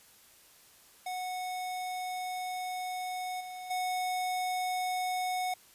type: tone with level steps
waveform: square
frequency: 735 Hz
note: F#5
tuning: 12 cents flat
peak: -35 / -41 / -31 dBFS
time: 1.06-5.54 s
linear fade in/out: 5 ms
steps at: 3.4 / 3.7 s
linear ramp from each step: 10 ms
effects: white hiss -59 dBFS RMS until 5.74 s + resampled to 32000 Hz